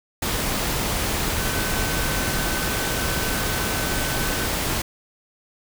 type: tone in noise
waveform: sine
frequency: 1523 Hz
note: F#6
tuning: 50 cents sharp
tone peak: -32 dBFS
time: 1.38-4.47 s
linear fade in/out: 5 ms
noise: pink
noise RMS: -24 dBFS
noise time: 0.22-4.82 s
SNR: -11 dB
effects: none